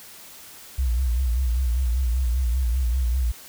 sine tone with vibrato, 61.74 Hz, B1, in tune, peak -19 dBFS, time 0.78-3.32 s, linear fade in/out 10 ms, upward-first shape sine, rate 5.1 Hz, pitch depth 120 cents each way, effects white hiss -44 dBFS RMS until 3.48 s

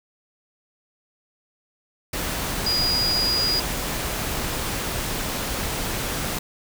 sine tone in noise, 4888 Hz, D#8, 32 cents flat, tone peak -20 dBFS, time 2.66-3.6 s, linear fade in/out 5 ms, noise pink, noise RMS -27 dBFS, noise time 2.13-6.39 s, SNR +4 dB, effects none

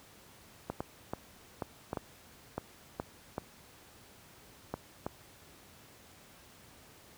clicks, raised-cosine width 1 ms, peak -20 dBFS, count 11, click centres 0.7 / 0.805 / 1.135 / 1.622 / 1.931 / 1.972 / 2.58 / 2.999 / 3.381 / 4.74 / 5.065 s, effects pink hiss -57 dBFS RMS until 7.17 s + high-pass 60 Hz 12 dB/octave

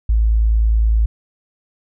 sine tone, 54.9 Hz, A1, 3 cents flat, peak -11 dBFS, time 0.09-1.06 s, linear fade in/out 5 ms, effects none

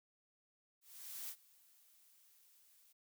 blue noise with ADSR envelope, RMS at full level -45 dBFS, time 0.81-2.93 s, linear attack 480 ms, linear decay 66 ms, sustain -23 dB, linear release 13 ms, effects none

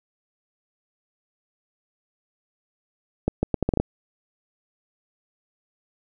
accelerating click train, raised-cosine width 2 ms, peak -7 dBFS, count 8, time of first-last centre 3.28-3.8 s, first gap 150 ms, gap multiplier 0.75, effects none

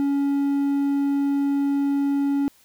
triangle tone, 280.6 Hz, C#4, 21 cents sharp, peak -17 dBFS, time 0-2.48 s, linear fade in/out 0 ms, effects white hiss -57 dBFS RMS until 2.64 s

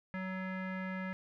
square tone with low-pass filter, 187.4 Hz, F#3, 22 cents sharp, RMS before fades -39 dBFS, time 0.14-1.13 s, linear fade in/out 0 ms, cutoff 1900 Hz, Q 4.8, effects none

